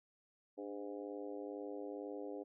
harmonic tone with a mistuned harmonic, 102.1 Hz, G#2, 29 cents flat, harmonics 3 / 4 / 5 / 6 / 7 / 8, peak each -47 / -47 / -48 / -55 / -56 / -60 dBFS, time 0.57-2.44 s, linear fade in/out 20 ms, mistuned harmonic 3, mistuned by -56 cents, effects none

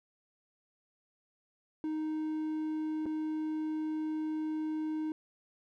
triangle tone with dropouts, 311.1 Hz, D#4, in tune, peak -30 dBFS, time 1.84-5.12 s, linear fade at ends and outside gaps 1 ms, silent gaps 3.057-3.063 s, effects none

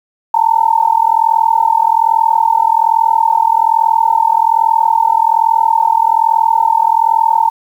sine tone with amplitude modulation, 902 Hz, A5, 43 cents sharp, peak -4 dBFS, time 0.34-7.5 s, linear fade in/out 5 ms, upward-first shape sine, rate 41.2 Hz, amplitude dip 95%, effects 7-bit

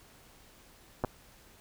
clicks, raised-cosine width 1 ms, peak -16 dBFS, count 2, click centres 1.039 / 1.047 s, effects pink hiss -58 dBFS RMS until 1.6 s

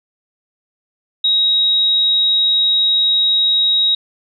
sine tone, 3802 Hz, A#7, 33 cents sharp, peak -11 dBFS, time 1.24-3.95 s, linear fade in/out 5 ms, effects none

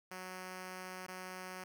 5% pulse tone with dropouts, 184.8 Hz, F#3, 2 cents flat, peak -33 dBFS, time 0.11-1.64 s, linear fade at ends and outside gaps 5 ms, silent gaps 1.066-1.082 s, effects none

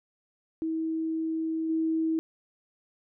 sine tone with level steps, 321.8 Hz, E4, 42 cents flat, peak -27 / -24 dBFS, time 0.62-2.19 s, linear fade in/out 0 ms, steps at 1.69 s, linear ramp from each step 10 ms, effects none

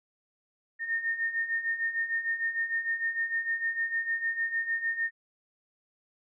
sine beating tone pair, 1825 / 1831.6 Hz, A#6 / A#6, -37 / -31 cents, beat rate 6.6 Hz, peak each -34 / -29 dBFS, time 0.79-5.11 s, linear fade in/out 50 ms, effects none

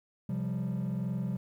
triangle chord, C suspended fourth, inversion none, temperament just, 130.81 / 174.42 / 196.22 Hz, C3 / F3 / G3, 0 / -2 / +2 cents, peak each -32 dBFS, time 0.29-1.37 s, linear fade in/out 5 ms, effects tanh soft clip ceiling -24 dBFS + 11-bit

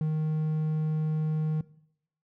triangle tone, 155.56 Hz, D#3, in tune, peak -23 dBFS, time 0.01-1.61 s, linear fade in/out 2 ms, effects noise-tail reverb RT60 0.7 s tail -19 dB re dry

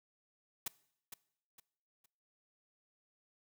white noise with echo, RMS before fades -37 dBFS, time 0.66-0.68 s, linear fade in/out 5 ms, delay 460 ms, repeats 3, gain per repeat -10 dB, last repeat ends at 2.06 s, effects noise-tail reverb RT60 0.7 s tail -21 dB re dry

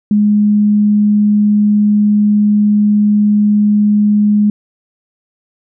sine tone, 208.3 Hz, G#3, 5 cents sharp, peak -7 dBFS, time 0.11-4.5 s, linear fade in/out 2 ms, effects none

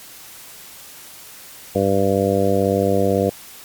harmonic tone, 98 Hz, G2, in tune, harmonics 1 / 2 / 3 / 4 / 5 / 6 / 7, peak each -24 / -22 / -24 / -23 / -19 / -23 / -25 dBFS, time 1.75-3.3 s, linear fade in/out 5 ms, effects white hiss -40 dBFS RMS until 3.64 s + MP3 96 kbps

